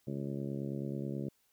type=harmonic tone; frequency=69.3 Hz; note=C#2; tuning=in tune; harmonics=2 / 3 / 4 / 5 / 6 / 7 / 8 / 9; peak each=-39 / -40 / -44 / -43 / -47 / -55 / -49 / -58 dBFS; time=0.07-1.29 s; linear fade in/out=5 ms; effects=white hiss -73 dBFS RMS until 1.52 s